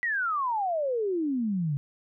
sine exponential sweep, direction down, 1975.5 to 136.7 Hz, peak -25 dBFS, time 0.03-1.77 s, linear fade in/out 0 ms, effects none

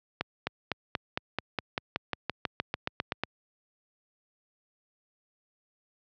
accelerating click train, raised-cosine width 0.3 ms, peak -12 dBFS, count 18, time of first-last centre 0.21-3.236 s, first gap 260 ms, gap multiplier 0.95, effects high-pass 80 Hz 12 dB/octave + low-pass 5000 Hz 12 dB/octave

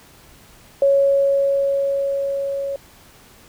sine tone with level ramp, 554.4 Hz, C#5, in tune, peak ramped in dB -11 to -22 dBFS, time 0.82-2.76 s, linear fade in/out 2 ms, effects pink hiss -48 dBFS RMS until 3.48 s

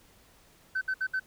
sine tone bursts, 1527 Hz, G6, 46 cents flat, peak -25 dBFS, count 4, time 0.75-1.198 s, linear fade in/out 10 ms, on 64 ms, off 64 ms, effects tanh soft clip ceiling -24 dBFS + pink hiss -60 dBFS RMS until 1.26 s

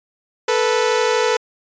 sawtooth tone pair together, 440 / 492.3 Hz, A4 / B4, 0 / -6 cents, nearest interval major second, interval 194 cents, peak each -14 dBFS, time 0.48-1.37 s, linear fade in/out 5 ms, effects resampled to 16000 Hz

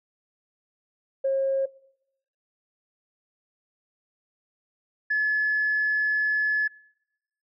sine tone pair in turn, 540 / 1714.4 Hz, C#5 / A6, -45 / -45 cents, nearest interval octave + minor sixth, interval 2000 cents, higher second, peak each -20 dBFS, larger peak neither, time 1.24-1.66 / 5.1-6.68 s, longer second, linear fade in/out 10 ms, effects noise-tail reverb RT60 0.8 s tail -23 dB re dry + tanh soft clip ceiling -16 dBFS

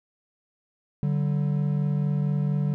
triangle tone pair together, 145.8 / 190.11 Hz, D3 / F#3, -12 / +47 cents, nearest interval perfect fourth, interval 459 cents, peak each -21 / -26 dBFS, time 1.03-2.74 s, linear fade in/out 0 ms, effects none

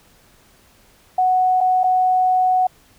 sine tone with dropouts, 740 Hz, F#5, in tune, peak -13 dBFS, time 1.18-2.67 s, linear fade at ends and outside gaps 5 ms, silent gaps 1.606-1.61 / 1.834-1.84 s, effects pink hiss -53 dBFS RMS until 2.98 s

